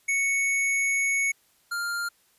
square tone pair in turn, 2217 / 1399.3 Hz, C#7 / F6, 0 / +3 cents, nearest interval minor sixth, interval 797 cents, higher first, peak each -23 / -28 dBFS, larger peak first, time 0.08-1.32 / 1.71-2.09 s, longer first, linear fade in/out 10 ms, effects white hiss -64 dBFS RMS until 2.38 s + resampled to 32000 Hz

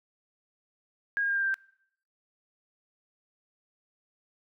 sine tone with pitch steps, 1634 / 1620.8 / 1607.8 / 1594.8 / 1582 / 1569.2 Hz, G#6 / G#6 / G6 / G6 / G6 / G6, -29 / -43 / +43 / +29 / +15 / +1 cents, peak -25 dBFS, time 1.17-1.542 s, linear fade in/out 0 ms, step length 62 ms, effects noise-tail reverb RT60 0.7 s tail -24 dB re dry

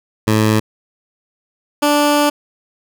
15% pulse tone pair in turn, 108.6 / 292.8 Hz, A2 / D4, -22 / -5 cents, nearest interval octave + perfect fourth, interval 1717 cents, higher second, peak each -5 dBFS, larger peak neither, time 0.27-0.6 / 1.82-2.3 s, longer second, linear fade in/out 10 ms, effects none

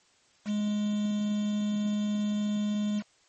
triangle tone with quantisation, 208.7 Hz, G#3, 9 cents sharp, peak -24 dBFS, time 0.45-3.03 s, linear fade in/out 50 ms, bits 7, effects white hiss -64 dBFS RMS until 3.28 s + MP3 32 kbps

